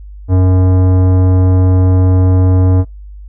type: tone with tanh clipping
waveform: sine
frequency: 92.5 Hz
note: F#2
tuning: in tune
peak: -8 dBFS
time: 0.28-2.85 s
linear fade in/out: 50 ms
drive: 16 dB
effects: noise-tail reverb RT60 0.2 s tail -26 dB re dry + added 50 Hz sine -28 dBFS peak until 3.28 s